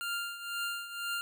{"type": "tone with tremolo", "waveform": "25% pulse", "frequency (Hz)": 1396.9, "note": "F6", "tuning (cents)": 0, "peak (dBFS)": -28, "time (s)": [0.01, 1.21], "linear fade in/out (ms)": 0, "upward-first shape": "triangle", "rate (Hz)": 2, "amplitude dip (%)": 75, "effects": []}